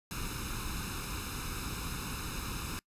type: noise with comb filter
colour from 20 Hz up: pink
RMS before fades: -38 dBFS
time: 0.11-2.79 s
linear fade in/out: 0 ms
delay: 0.77 ms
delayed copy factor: +0.8
effects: noise-tail reverb RT60 0.1 s tail -24 dB re dry + resampled to 32000 Hz